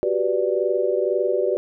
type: chord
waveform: sine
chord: G major seventh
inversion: third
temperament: equal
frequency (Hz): 370 / 392 / 493.9 / 587.3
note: F#4 / G4 / B4 / D5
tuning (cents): 0 / 0 / 0 / 0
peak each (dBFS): -24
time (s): 0.03-1.57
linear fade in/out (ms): 0
effects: none